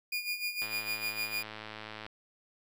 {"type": "tone with tremolo", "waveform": "30% pulse", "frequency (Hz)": 2432, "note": "D#7", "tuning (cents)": -40, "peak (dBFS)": -28, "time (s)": [0.12, 1.43], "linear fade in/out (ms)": 5, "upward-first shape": "sine", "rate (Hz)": 6.6, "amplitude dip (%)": 70}
{"type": "click train", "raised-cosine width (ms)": 0.3, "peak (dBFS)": -26, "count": 157, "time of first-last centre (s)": [0.62, 2.064], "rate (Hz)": 108}
{"effects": []}